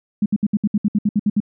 sine tone bursts, 207.7 Hz, G#3, in tune, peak -13 dBFS, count 12, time 0.22-1.403 s, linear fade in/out 5 ms, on 39 ms, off 65 ms, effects none

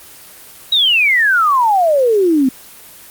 sine exponential sweep, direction down, 3900 to 250.9 Hz, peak -9 dBFS, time 0.72-2.49 s, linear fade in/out 5 ms, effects white hiss -38 dBFS RMS until 3.1 s + Opus 24 kbps

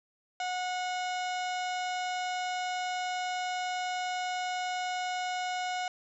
harmonic tone with a mistuned harmonic, 730 Hz, F#5, 24 cents flat, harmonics 1 / 2 / 3 / 4 / 5 / 6 / 7 / 8 / 9 / 10, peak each -32 / -40 / -41 / -43 / -47 / -50 / -49 / -52 / -53 / -51 dBFS, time 0.4-5.88 s, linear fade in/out 2 ms, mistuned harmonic 6, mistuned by -98 cents, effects none

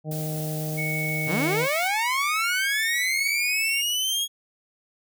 harmonic tone, 154.7 Hz, D#3, 10 cents flat, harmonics 1 / 2 / 3 / 4 / 5, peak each -28 / -38 / -38 / -37 / -43 dBFS, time 0.04-1.68 s, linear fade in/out 50 ms
blue noise, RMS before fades -37 dBFS, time 0.11-1.88 s, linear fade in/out 5 ms
sine tone, 2217 Hz, C#7, in tune, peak -27 dBFS, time 0.77-3.82 s, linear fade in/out 20 ms
sawtooth linear sweep, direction up, 110 to 3322 Hz, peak -20 dBFS, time 1.26-4.28 s, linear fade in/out 50 ms
effects none

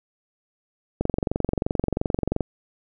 click train, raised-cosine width 2 ms, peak -9 dBFS, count 33, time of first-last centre 1.01-2.407 s, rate 22.9 Hz, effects none

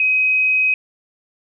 sine tone, 2527 Hz, D#7, 26 cents sharp, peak -13 dBFS, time 0-0.74 s, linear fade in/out 2 ms, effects none

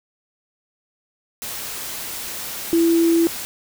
sine tone in noise, 333.9 Hz, E4, 22 cents sharp, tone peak -13 dBFS, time 2.73-3.27 s, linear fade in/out 0 ms, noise white, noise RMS -30 dBFS, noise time 1.42-3.45 s, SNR +14 dB, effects none

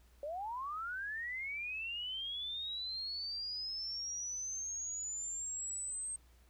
sine linear sweep, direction up, 554 to 8400 Hz, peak -38 dBFS, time 0.23-6.16 s, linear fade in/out 2 ms, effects added 60 Hz sine -62 dBFS peak until 6.49 s + pink hiss -70 dBFS RMS until 6.49 s

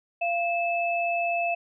sine tone pair together, 688.1 / 2616 Hz, F5 / E7, -26 / -14 cents, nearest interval octave + major seventh, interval 2312 cents, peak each -25 / -28 dBFS, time 0.21-1.55 s, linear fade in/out 10 ms, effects none

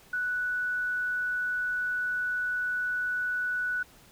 sine tone, 1480 Hz, F#6, in tune, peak -27 dBFS, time 0.13-3.83 s, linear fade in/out 5 ms, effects pink hiss -56 dBFS RMS until 4.11 s

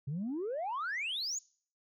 sine exponential sweep, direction up, 130.7 to 7100 Hz, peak -32 dBFS, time 0.07-1.39 s, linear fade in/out 10 ms, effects noise-tail reverb RT60 0.5 s tail -25 dB re dry + tanh soft clip ceiling -31 dBFS

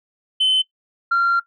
sine tone pair in turn, 3053 / 1379.7 Hz, G7 / F6, -46 / -21 cents, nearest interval octave + major second, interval 1375 cents, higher first, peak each -12 dBFS, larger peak neither, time 0.4-0.62 / 1.11-1.4 s, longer second, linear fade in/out 10 ms, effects noise-tail reverb RT60 0.1 s tail -18 dB re dry + tanh soft clip ceiling -12 dBFS

